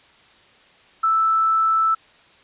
sine tone, 1318.5 Hz, E6, in tune, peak -15 dBFS, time 1.03-1.95 s, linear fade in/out 10 ms, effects white hiss -52 dBFS RMS until 2.43 s + resampled to 8000 Hz

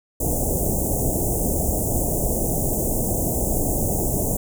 pink band-stop noise, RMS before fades -22 dBFS, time 0.2-4.37 s, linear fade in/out 5 ms, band 750 to 6900 Hz, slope 48 dB/octave, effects none

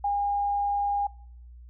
sine tone, 811 Hz, G#5, 41 cents flat, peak -23 dBFS, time 0.04-1.07 s, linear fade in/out 5 ms, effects noise-tail reverb RT60 0.6 s tail -23 dB re dry + added 60 Hz sine -44 dBFS peak until 1.69 s

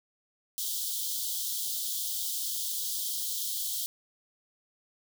white high-pass noise, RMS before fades -33 dBFS, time 0.58-3.86 s, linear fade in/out 0 ms, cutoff 3100 Hz, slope 96 dB/octave, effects none

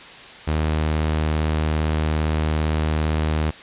sawtooth tone, 77.6 Hz, D#2, 4 cents flat, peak -15 dBFS, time 0.47-3.51 s, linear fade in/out 10 ms, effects white hiss -40 dBFS RMS until 3.62 s + resampled to 8000 Hz

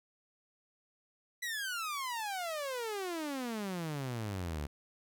sawtooth exponential sweep, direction down, 1993 to 69.5 Hz, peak -32 dBFS, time 1.42-4.67 s, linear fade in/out 10 ms, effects none

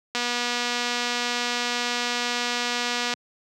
click train, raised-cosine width 0.2 ms, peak -9 dBFS, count 724, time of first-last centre 0.15-3.138 s, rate 242 Hz, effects high-pass 150 Hz 12 dB/octave

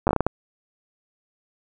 slowing click train, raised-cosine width 1 ms, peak -5 dBFS, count 8, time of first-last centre 0.07-0.266 s, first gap 9 ms, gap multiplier 1.37, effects none

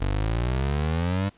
25% pulse exponential sweep, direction up, 46.25 to 101 Hz, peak -19 dBFS, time 0-1.3 s, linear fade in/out 20 ms, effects pink hiss -58 dBFS RMS until 1.37 s + resampled to 8000 Hz

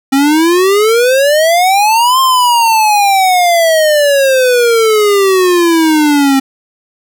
square exponential two-way sweep, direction up then down, 266.5 to 1063 to 266.5 Hz, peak -7 dBFS, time 0.12-6.4 s, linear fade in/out 10 ms, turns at 2.2 s, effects none

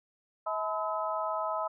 harmonic tone with a mistuned harmonic, 214.1 Hz, A3, 47 cents flat, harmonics 3 / 4 / 5 / 6, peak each -34 / -37 / -35 / -35 dBFS, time 0.46-1.68 s, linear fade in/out 10 ms, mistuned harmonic 5, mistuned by -95 cents, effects none

